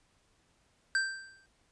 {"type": "tone with exponential decay", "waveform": "square", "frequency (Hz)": 1568, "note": "G6", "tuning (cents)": 0, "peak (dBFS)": -25, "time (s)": [0.95, 1.46], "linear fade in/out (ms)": 1, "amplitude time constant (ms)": 110, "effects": ["pink hiss -70 dBFS RMS until 1.71 s", "resampled to 22050 Hz"]}